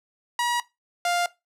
sawtooth tone pair in turn, 960 / 700.5 Hz, B5 / F5, -49 / +5 cents, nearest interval perfect fourth, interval 546 cents, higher first, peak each -18 dBFS, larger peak neither, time 0.39-0.6 / 1.05-1.26 s, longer neither, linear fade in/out 2 ms, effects noise-tail reverb RT60 0.2 s tail -18 dB re dry + low-pass 11000 Hz 12 dB/octave

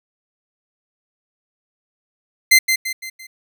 sawtooth tone with echo, 2075 Hz, C7, 15 cents flat, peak -4 dBFS, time 2.51-2.59 s, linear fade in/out 10 ms, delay 170 ms, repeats 4, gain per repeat -7 dB, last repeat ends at 3.27 s, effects none

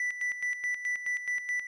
triangle tone with tremolo, 1975.5 Hz, B6, in tune, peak -26 dBFS, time 0-1.67 s, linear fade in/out 2 ms, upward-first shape square, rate 4.7 Hz, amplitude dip 65%, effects resampled to 22050 Hz

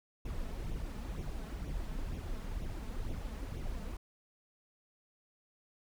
brown noise with flanger, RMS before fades -39 dBFS, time 0.25-3.97 s, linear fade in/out 5 ms, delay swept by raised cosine 0.31 to 4.71 ms, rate 2.1 Hz, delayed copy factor +0.6, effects none

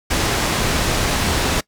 pink low-pass noise, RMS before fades -19 dBFS, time 0.1-1.61 s, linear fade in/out 10 ms, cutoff 8500 Hz, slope 12 dB/octave, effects noise-tail reverb RT60 0.1 s tail -22 dB re dry

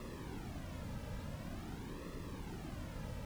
brown noise with flanger, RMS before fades -45 dBFS, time 0-3.25 s, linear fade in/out 2 ms, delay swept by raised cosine 1.3 to 2.8 ms, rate 0.47 Hz, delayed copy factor -0.75, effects none

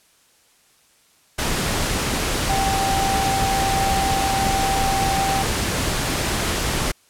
sine tone in noise, 780 Hz, G5, 9 cents flat, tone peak -20 dBFS, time 2.49-5.43 s, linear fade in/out 10 ms, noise pink, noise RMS -22 dBFS, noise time 1.38-6.92 s, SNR -1 dB, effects white hiss -57 dBFS RMS until 7.09 s + low-pass 11000 Hz 12 dB/octave

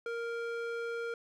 square tone with band-pass filter, 466.2 Hz, A#4, in tune, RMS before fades -37 dBFS, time 0.06-1.14 s, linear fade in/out 2 ms, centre 990 Hz, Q 1.3, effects none

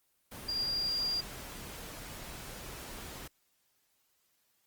sine tone in noise, 4788 Hz, D8, 33 cents sharp, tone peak -30 dBFS, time 0.48-1.21 s, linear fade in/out 10 ms, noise pink, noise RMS -45 dBFS, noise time 0.31-3.28 s, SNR +12 dB, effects white hiss -74 dBFS RMS until 4.66 s + Opus 24 kbps

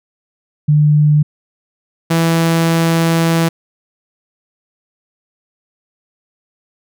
sine / sawtooth tone pair in turn, 149.6 / 165.27 Hz, D3 / E3, +32 / +5 cents, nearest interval major second, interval 173 cents, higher second, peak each -7 dBFS, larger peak neither, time 0.68-1.23 / 2.1-3.49 s, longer second, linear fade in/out 10 ms, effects none

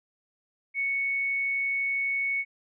sine tone, 2217 Hz, C#7, in tune, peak -25 dBFS, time 0.74-2.45 s, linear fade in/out 50 ms, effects none

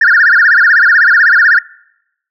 sine tone with vibrato, 1602 Hz, G6, 37 cents sharp, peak -3 dBFS, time 0.01-1.59 s, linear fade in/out 5 ms, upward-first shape sine, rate 16 Hz, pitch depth 240 cents each way, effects noise-tail reverb RT60 0.8 s tail -24 dB re dry + tanh soft clip ceiling 0 dBFS

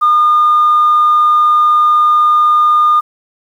sine tone, 1216 Hz, D#6, 40 cents flat, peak -5 dBFS, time 0.01-3.01 s, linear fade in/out 20 ms, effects tanh soft clip ceiling -3 dBFS + 7-bit

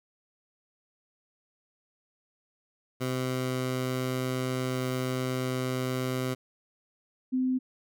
15% pulse / sine tone pair in turn, 128.5 / 257 Hz, C3 / C4, -31 / -31 cents, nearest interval octave, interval 1200 cents, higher second, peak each -22 / -24 dBFS, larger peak first, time 3-6.35 / 7.32-7.59 s, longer first, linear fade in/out 20 ms, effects none

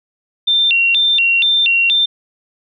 sine tone with vibrato, 3136 Hz, G7, in tune, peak -10 dBFS, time 0.47-2.06 s, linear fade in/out 10 ms, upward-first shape square, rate 2.1 Hz, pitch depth 230 cents each way, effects none

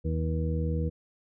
harmonic tone, 80 Hz, D#2, 49 cents sharp, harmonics 1 / 2 / 3 / 4 / 6, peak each -28 / -31 / -39 / -39 / -36 dBFS, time 0.04-0.9 s, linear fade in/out 20 ms, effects none

